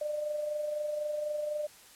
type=tone with amplitude modulation; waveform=sine; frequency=599 Hz; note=D5; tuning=34 cents sharp; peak=-29 dBFS; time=0.01-1.67 s; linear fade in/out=5 ms; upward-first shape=sine; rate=24 Hz; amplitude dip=45%; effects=white hiss -55 dBFS RMS until 1.95 s + low-pass 12000 Hz 12 dB/octave